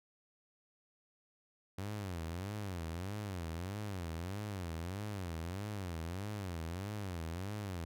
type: tone with vibrato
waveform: sawtooth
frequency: 92.5 Hz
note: F#2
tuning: in tune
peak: -35 dBFS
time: 1.78-7.85 s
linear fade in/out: 5 ms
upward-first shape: sine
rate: 1.6 Hz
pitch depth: 230 cents each way
effects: none